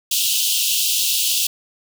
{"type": "high-pass noise", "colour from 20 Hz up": "pink", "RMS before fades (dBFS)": -19, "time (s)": [0.11, 1.47], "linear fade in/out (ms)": 5, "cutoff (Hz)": 2700, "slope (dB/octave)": 96, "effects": []}